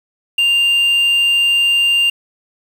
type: tone with quantisation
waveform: triangle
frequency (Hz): 2793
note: F7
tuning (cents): -1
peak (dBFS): -9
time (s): 0.38-2.1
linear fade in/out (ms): 5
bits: 6
effects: none